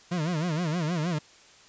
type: tone with vibrato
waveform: 40% pulse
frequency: 164.81 Hz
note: E3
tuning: in tune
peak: -25 dBFS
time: 0.11-1.19 s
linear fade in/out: 10 ms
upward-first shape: sine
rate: 6.4 Hz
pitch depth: 170 cents each way
effects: white hiss -54 dBFS RMS until 1.68 s + resampled to 16000 Hz